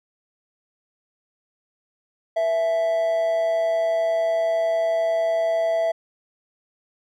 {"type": "tone with amplitude modulation", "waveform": "triangle", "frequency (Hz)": 661, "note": "E5", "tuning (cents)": 5, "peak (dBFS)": -15, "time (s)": [2.36, 5.92], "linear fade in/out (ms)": 10, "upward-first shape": "sine", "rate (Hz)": 189, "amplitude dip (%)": 40, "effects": []}